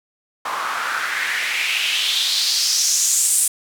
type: noise with band-pass filter sweep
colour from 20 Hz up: white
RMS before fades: -20 dBFS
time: 0.45-3.48 s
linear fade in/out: 5 ms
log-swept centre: 1000 to 9200 Hz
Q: 3.4
effects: none